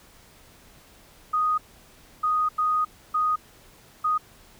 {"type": "tone bursts at uneven times", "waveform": "sine", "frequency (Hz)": 1243, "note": "D#6", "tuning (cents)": -2, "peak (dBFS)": -20, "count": 5, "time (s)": [[1.33, 1.58], [2.23, 2.49], [2.58, 2.85], [3.14, 3.36], [4.04, 4.18]], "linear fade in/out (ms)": 10, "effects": ["pink hiss -53 dBFS RMS until 4.59 s"]}